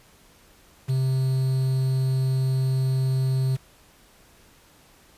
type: tone with quantisation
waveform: triangle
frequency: 131.5 Hz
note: C3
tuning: 9 cents sharp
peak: -18 dBFS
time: 0.88-3.57 s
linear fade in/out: 20 ms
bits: 7
effects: pink hiss -55 dBFS RMS until 5.17 s + resampled to 32000 Hz